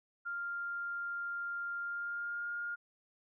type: tone with pitch glide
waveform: sine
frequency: 1396.9 to 1415.6 Hz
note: F6 to F6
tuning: 0 to +23 cents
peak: -36 dBFS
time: 0.25-2.76 s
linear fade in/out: 20 ms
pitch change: +23 cents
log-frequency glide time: 1.8-2.5 s
effects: none